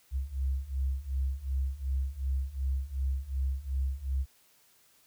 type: beating tone pair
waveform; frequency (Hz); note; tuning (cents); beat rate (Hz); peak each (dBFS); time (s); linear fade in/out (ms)
sine; 65.41 / 68.11; C2 / C#2; 0 / -30; 2.7; -33 / -31; 0.11-4.26; 50
effects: white hiss -64 dBFS RMS until 5.06 s